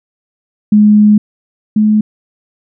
sine tone pair in turn, 210 / 213.4 Hz, G#3 / G#3, +19 / +47 cents, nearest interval unison, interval 28 cents, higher second, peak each -3 / -6 dBFS, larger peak first, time 0.72-1.18 / 1.76-2.01 s, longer first, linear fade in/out 5 ms, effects none

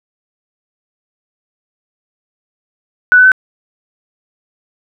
sine tone with pitch steps, 1483 / 1502.8 / 1522.9 Hz, F#6 / F#6 / F#6, +4 / +26 / +49 cents, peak -3 dBFS, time 3.12-3.318 s, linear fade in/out 0 ms, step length 66 ms, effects none

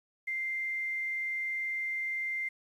sine tone with quantisation, 2093 Hz, C7, in tune, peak -31 dBFS, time 0.27-2.49 s, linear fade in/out 10 ms, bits 10, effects resampled to 32000 Hz

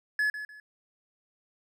triangle tone with echo, 1706 Hz, G#6, 46 cents sharp, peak -22 dBFS, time 0.19-0.3 s, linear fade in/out 2 ms, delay 150 ms, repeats 2, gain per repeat -11 dB, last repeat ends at 0.6 s, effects none

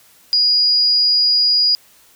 sine tone, 4889 Hz, D#8, 31 cents flat, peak -11 dBFS, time 0.33-1.75 s, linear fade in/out 0 ms, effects white hiss -50 dBFS RMS until 2.15 s

